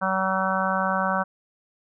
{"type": "harmonic tone", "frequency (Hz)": 189.7, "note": "F#3", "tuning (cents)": 43, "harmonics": [1, 3, 4, 5, 6, 7, 8], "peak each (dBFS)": [-29, -29, -29, -29, -29, -29, -29], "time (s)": [0.01, 1.24], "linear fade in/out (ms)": 20, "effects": []}